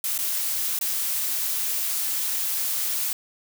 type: noise with dropouts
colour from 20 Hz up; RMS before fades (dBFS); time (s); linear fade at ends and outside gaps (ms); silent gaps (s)
blue; -26; 0.04-3.13; 2; 0.179-0.188 / 0.79-0.811
effects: none